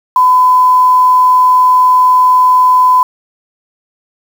sine tone with quantisation, 1008 Hz, B5, 35 cents sharp, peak -4 dBFS, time 0.16-3.03 s, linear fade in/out 2 ms, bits 5, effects none

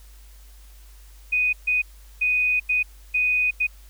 sine tone bursts at uneven times, 2489 Hz, D#7, in tune, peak -18 dBFS, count 6, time 1.32-1.53 / 1.67-1.82 / 2.21-2.6 / 2.69-2.83 / 3.14-3.51 / 3.6-3.67 s, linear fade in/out 10 ms, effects added 50 Hz sine -44 dBFS peak until 3.89 s + white hiss -55 dBFS RMS until 3.89 s

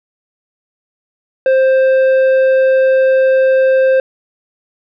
sine tone with tanh clipping, 526 Hz, C5, 9 cents sharp, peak -9 dBFS, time 1.46-4 s, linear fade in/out 2 ms, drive 8 dB, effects none

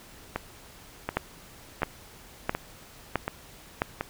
two click trains, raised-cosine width 0.5 ms, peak -13 / -9 dBFS, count 6 / 5, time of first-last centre 0.36-4.01 / 1.17-3.819 s, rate 1.37 / 1.51 Hz, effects pink hiss -50 dBFS RMS until 4.09 s

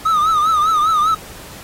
triangle tone with vibrato, 1255 Hz, D#6, 15 cents sharp, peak -10 dBFS, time 0.05-1.15 s, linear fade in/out 10 ms, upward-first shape triangle, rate 5 Hz, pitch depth 110 cents each way, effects pink hiss -37 dBFS RMS until 1.63 s + AAC 48 kbps

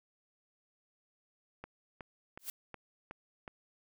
click train, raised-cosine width 0.5 ms, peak -29 dBFS, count 6, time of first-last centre 1.64-3.478 s, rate 2.72 Hz
blue noise with exponential growth, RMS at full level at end -35 dBFS, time 2.39-2.5 s, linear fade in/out 2 ms, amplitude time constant 23 ms
effects none

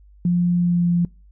sine tone with pitch glide, 175.5 to 173.38 Hz, F3 to F3, +9 to -12 cents, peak -15 dBFS, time 0.25-1.05 s, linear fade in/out 2 ms, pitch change -21 cents, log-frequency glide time 0.56-0.89 s, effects noise-tail reverb RT60 0.3 s tail -25 dB re dry + added 50 Hz sine -46 dBFS peak until 1.31 s

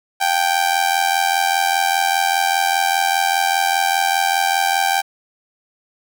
sawtooth tone with amplitude modulation, 784 Hz, G5, in tune, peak -8 dBFS, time 0.2-5.02 s, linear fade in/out 20 ms, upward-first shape sine, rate 85 Hz, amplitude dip 75%, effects none

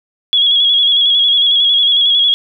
sine tone with vibrato, 3337 Hz, G#7, 8 cents sharp, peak -8 dBFS, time 0.33-2.34 s, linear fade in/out 0 ms, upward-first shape square, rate 11 Hz, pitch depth 32 cents each way, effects none

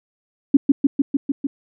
sine tone with echo, 277.2 Hz, C#4, in tune, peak -6 dBFS, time 0.54-0.57 s, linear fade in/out 5 ms, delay 150 ms, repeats 6, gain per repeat -2 dB, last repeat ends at 1.47 s, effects none

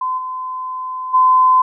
sine tone with level steps, 1024 Hz, C6, 38 cents flat, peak -17 / -22 / -8 dBFS, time 0.01-1.62 s, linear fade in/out 5 ms, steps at 0.17 / 1.13 s, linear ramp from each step 20 ms, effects none

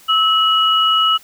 sine tone pair together, 1300 / 2918 Hz, E6 / F#7, -24 / -25 cents, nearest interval octave + major second, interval 1399 cents, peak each -14 / -14 dBFS, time 0.08-1.18 s, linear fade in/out 20 ms, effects white hiss -46 dBFS RMS until 1.23 s

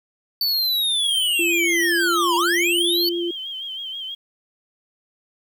square linear two-way sweep, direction down then up, 4551 to 918 to 4551 Hz, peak -19 dBFS, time 0.41-3.09 s, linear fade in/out 2 ms, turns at 2.36 s
sine tone with vibrato, 3163 Hz, G7, 15 cents sharp, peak -28 dBFS, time 1.03-4.15 s, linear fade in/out 10 ms, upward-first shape sine, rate 6.2 Hz, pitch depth 65 cents each way
sine tone with pitch glide, 340 to 345.5 Hz, F4 to F4, -46 to -19 cents, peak -22 dBFS, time 1.39-3.31 s, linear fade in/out 5 ms, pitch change +27 cents, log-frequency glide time 1.73-2.3 s
effects 9-bit

